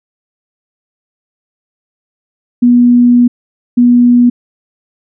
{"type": "tone bursts at uneven times", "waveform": "sine", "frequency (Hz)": 242.9, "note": "B3", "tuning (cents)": -29, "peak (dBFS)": -3, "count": 2, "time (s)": [[2.62, 3.28], [3.77, 4.3]], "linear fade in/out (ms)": 10, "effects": []}